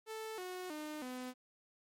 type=tone with pitch steps; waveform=sawtooth; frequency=440 / 365.7 / 304 / 252.7 Hz; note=A4 / F#4 / D#4 / B3; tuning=0 / -20 / -40 / +40 cents; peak=-38 dBFS; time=0.06-1.34 s; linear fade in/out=50 ms; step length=320 ms; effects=MP3 64 kbps